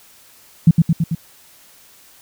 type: tone with echo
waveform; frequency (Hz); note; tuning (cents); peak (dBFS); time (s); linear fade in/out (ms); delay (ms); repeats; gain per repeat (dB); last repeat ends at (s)
sine; 164.81; E3; 0; -4; 0.67-0.71; 5; 110; 4; -3; 1.15
effects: white hiss -48 dBFS RMS until 2.21 s